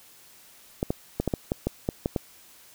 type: clicks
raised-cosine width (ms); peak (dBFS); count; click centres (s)
2; -11; 10; 0.829 / 0.905 / 1.2 / 1.277 / 1.338 / 1.519 / 1.67 / 1.889 / 2.059 / 2.162
effects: white hiss -53 dBFS RMS until 2.74 s